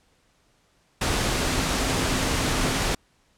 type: tone in noise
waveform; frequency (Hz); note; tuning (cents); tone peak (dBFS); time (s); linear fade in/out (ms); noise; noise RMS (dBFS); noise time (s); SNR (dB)
sine; 261.6; C4; 0; -32; 1.38-2.77; 5; pink; -24; 1.01-2.95; -11
effects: pink hiss -64 dBFS RMS until 3.37 s + low-pass 9000 Hz 12 dB/octave